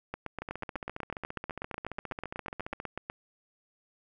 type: two click trains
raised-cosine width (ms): 0.5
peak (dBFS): -22 / -20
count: 36 / 25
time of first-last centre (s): 0.42-2.801 / 0.14-3.099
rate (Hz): 14.7 / 8.11
effects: none